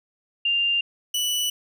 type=tone pair in turn; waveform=sine / sawtooth; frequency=2794 / 2963 Hz; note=F7 / F#7; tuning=0 / +2 cents; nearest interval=minor second; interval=102 cents; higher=second; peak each=-19 dBFS; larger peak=neither; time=0.45-0.81 / 1.14-1.5 s; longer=neither; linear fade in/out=5 ms; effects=none